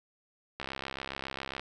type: click train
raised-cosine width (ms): 0.3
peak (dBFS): -20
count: 68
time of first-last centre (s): 0.6-1.596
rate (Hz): 67.3
effects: none